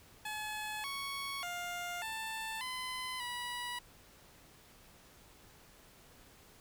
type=tone with pitch steps; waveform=15% pulse; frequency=854 / 1110 / 704 / 886 / 1018 / 974 Hz; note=G#5 / C#6 / F5 / A5 / C6 / B5; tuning=+48 / +2 / +14 / +12 / -48 / -24 cents; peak=-32 dBFS; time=0.25-3.79 s; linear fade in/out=5 ms; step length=590 ms; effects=pink hiss -60 dBFS RMS until 6.6 s